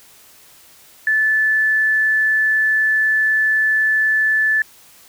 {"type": "tone", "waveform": "sine", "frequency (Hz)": 1744, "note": "A6", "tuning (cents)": -16, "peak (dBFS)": -13, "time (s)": [1.07, 4.62], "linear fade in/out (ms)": 2, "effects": ["white hiss -47 dBFS RMS until 5.08 s"]}